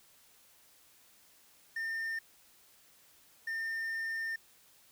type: tone bursts at uneven times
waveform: triangle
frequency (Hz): 1809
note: A6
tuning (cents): +48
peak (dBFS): -32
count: 2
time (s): 1.76-2.19 / 3.47-4.36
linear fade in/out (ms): 5
effects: white hiss -63 dBFS RMS until 4.91 s